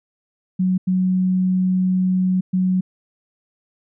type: tone bursts at uneven times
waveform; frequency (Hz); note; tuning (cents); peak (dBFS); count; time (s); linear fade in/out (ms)
sine; 185; F#3; 0; -15; 3; 0.59-0.78 / 0.87-2.41 / 2.53-2.81; 10
effects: none

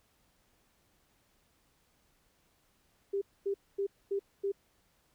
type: tone bursts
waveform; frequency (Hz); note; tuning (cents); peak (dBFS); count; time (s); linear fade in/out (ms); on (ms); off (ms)
sine; 396.8; G4; +21; -29; 5; 3.13-4.52; 10; 86; 240
effects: pink hiss -71 dBFS RMS until 5.14 s

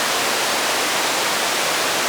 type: band-pass noise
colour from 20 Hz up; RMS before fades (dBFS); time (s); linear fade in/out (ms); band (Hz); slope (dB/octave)
pink; -20; 0-2.08; 0; 470 to 8100; 12
effects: none

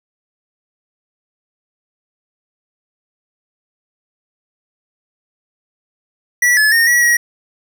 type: tone with pitch steps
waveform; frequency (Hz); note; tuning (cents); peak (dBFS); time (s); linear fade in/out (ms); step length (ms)
square; 1947 / 1718 / 1841 / 1930 / 1904; B6 / A6 / A#6 / B6 / A#6; -25 / -42 / -22 / -40 / +36; -10; 6.42-7.17; 5; 150
effects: none

